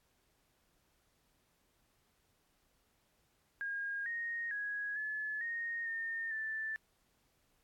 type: tone with pitch steps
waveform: sine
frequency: 1625 / 1862 / 1662 / 1719 / 1857 / 1824 / 1763 Hz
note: G#6 / A#6 / G#6 / A6 / A#6 / A#6 / A6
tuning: -38 / -2 / +1 / -41 / -7 / -38 / +3 cents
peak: -36 dBFS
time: 3.61-6.76 s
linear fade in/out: 0 ms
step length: 450 ms
effects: pink hiss -75 dBFS RMS until 7.63 s + AAC 64 kbps